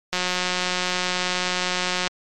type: click train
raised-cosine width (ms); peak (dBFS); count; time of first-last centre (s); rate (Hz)
0.2; -6; 353; 0.13-2.075; 181
effects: MP3 64 kbps